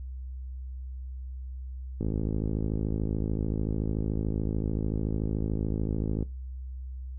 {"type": "click train", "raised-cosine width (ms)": 3, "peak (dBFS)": -17, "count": 227, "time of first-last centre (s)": [2.01, 6.226], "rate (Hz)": 53.6, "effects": ["noise-tail reverb RT60 0.2 s tail -18 dB re dry", "added 64 Hz sine -35 dBFS peak until 7.18 s"]}